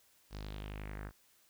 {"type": "tone with low-pass filter sweep", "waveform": "sawtooth", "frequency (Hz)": 51.3, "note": "G#1", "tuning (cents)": -21, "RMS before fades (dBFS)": -44, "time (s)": [0.3, 1.12], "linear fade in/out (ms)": 50, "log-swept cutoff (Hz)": [5300, 1500], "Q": 2.9, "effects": ["white hiss -68 dBFS RMS until 1.49 s"]}